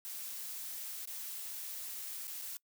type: noise with dropouts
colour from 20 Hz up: blue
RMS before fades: -43 dBFS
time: 0.05-2.57 s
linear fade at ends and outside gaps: 0 ms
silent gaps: 1.054-1.074 / 2.272-2.278 / 2.415-2.42 s
effects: noise-tail reverb RT60 0.1 s tail -24 dB re dry